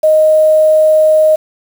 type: tone with quantisation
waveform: sine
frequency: 622.3 Hz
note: D#5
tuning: in tune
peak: -5 dBFS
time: 0.03-1.36 s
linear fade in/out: 10 ms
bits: 5
effects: none